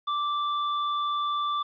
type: tone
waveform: square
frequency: 1172 Hz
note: D6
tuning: 4 cents flat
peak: -26 dBFS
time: 0.07-1.63 s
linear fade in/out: 10 ms
effects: resampled to 11025 Hz + 10-bit